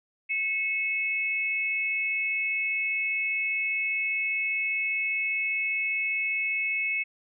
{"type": "tone pair together", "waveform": "sine", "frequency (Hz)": [2195, 2580], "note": ["C#7", "E7"], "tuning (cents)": [-18, -38], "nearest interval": "minor third", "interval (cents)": 280, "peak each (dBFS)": -28, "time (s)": [0.29, 7.04], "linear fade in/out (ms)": 20, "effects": []}